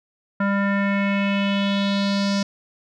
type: tone with low-pass filter sweep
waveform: square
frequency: 199.2 Hz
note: G3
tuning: 28 cents sharp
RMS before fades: -21 dBFS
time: 0.4-2.43 s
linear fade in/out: 5 ms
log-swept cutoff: 1500 to 5400 Hz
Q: 3.6
effects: none